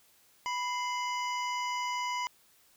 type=harmonic tone with a mistuned harmonic; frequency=987.8 Hz; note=B5; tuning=in tune; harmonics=1 / 2 / 3 / 5 / 6 / 7; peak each=-32 / -38 / -42 / -46 / -48 / -49 dBFS; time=0.46-2.27 s; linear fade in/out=0 ms; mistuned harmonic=2; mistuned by=+90 cents; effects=white hiss -64 dBFS RMS until 2.76 s